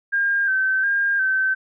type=tone with vibrato; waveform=sine; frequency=1575 Hz; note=G6; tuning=8 cents sharp; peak=-17 dBFS; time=0.12-1.55 s; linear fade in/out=20 ms; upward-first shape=square; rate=1.4 Hz; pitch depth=38 cents each way; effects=none